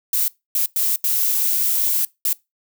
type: noise bursts at uneven times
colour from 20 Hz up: violet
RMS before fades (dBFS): -19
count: 5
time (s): 0.13-0.28 / 0.55-0.66 / 0.76-0.96 / 1.04-2.05 / 2.25-2.33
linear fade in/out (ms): 2
effects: noise-tail reverb RT60 0.2 s tail -22 dB re dry